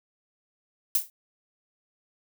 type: noise with exponential decay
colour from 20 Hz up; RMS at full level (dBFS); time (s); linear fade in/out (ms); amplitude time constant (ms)
violet; -19; 0.95-1.1; 1; 32
effects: none